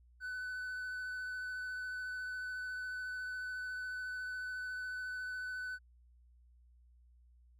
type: tone with vibrato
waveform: triangle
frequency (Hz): 1502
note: F#6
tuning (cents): +26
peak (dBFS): -37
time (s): 0.2-5.79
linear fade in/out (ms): 50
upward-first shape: triangle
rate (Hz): 14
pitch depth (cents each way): 14
effects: added 60 Hz sine -61 dBFS peak until 7.59 s